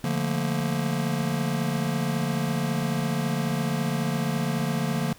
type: chord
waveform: square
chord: Bb major seventh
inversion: first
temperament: just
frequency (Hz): 145.68 / 174.81 / 218.5 / 233.1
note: D3 / F3 / A3 / Bb3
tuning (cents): -14 / +2 / -12 / 0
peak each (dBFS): -29 / -30 / -34 / -31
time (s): 0.04-5.13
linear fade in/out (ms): 2
effects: pink hiss -51 dBFS RMS until 5.18 s